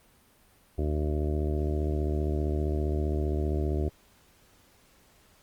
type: harmonic tone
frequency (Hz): 75.2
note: D2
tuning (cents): +42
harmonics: 1 / 2 / 3 / 4 / 5 / 6 / 7 / 8 / 9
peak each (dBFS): -27 / -36 / -39 / -36 / -34 / -43 / -46 / -43 / -43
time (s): 0.78-3.89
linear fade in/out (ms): 5
effects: pink hiss -61 dBFS RMS until 5.42 s + Opus 32 kbps